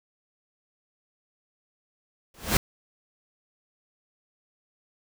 pink noise with exponential growth, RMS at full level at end -17 dBFS, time 2.34-2.57 s, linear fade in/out 2 ms, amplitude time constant 48 ms, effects none

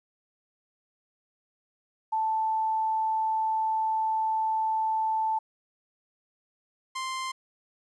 sine / sawtooth tone pair in turn, 880 / 1046.5 Hz, A5 / C6, 0 / 0 cents, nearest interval minor third, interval 300 cents, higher second, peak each -24 / -27 dBFS, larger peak first, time 2.12-5.39 / 6.95-7.32 s, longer first, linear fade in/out 10 ms, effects resampled to 22050 Hz + 11-bit

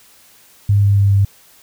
sine tone with pitch steps, 101.3 / 100.6 / 99.91 / 99.22 Hz, G#2 / G2 / G2 / G2, -43 / +45 / +33 / +21 cents, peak -9 dBFS, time 0.69-1.25 s, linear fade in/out 5 ms, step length 140 ms, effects white hiss -48 dBFS RMS until 1.62 s

